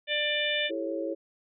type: harmonic tone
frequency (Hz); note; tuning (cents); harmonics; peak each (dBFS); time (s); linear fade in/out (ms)
593; D5; +17; 1 / 3 / 4 / 5 / 6; -32 / -32 / -32 / -32 / -32; 0.07-0.71; 50
type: chord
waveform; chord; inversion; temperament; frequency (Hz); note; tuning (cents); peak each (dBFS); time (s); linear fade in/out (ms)
sine; A dominant seventh; second; just; 330 / 396 / 440 / 550; E4 / G4 / A4 / C#5; +2 / +18 / 0 / -14; -33 / -38 / -38 / -33; 0.69-1.15; 20
effects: none